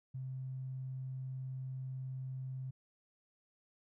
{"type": "tone with tanh clipping", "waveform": "triangle", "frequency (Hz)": 130.81, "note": "C3", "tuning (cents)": 0, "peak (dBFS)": -39, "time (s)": [0.14, 2.71], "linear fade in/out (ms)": 10, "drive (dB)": 3, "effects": []}